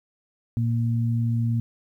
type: tone pair together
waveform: sine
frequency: 116.08 / 233.1 Hz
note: A#2 / A#3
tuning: -7 / 0 cents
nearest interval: octave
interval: 1207 cents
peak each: -21 / -28 dBFS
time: 0.57-1.6 s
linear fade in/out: 0 ms
effects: 10-bit